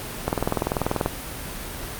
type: click train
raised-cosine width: 1 ms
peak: -7 dBFS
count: 17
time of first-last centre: 0.28-1.06 s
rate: 20.5 Hz
effects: pink hiss -33 dBFS RMS until 1.99 s + Opus 32 kbps